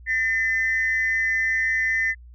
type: tone pair together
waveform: sine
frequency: 1800.6 / 2026 Hz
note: A6 / B6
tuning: +39 / +44 cents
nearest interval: major second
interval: 205 cents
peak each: -21 / -22 dBFS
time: 0.06-2.15 s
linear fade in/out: 50 ms
effects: tanh soft clip ceiling -14 dBFS + added 60 Hz sine -42 dBFS peak until 2.34 s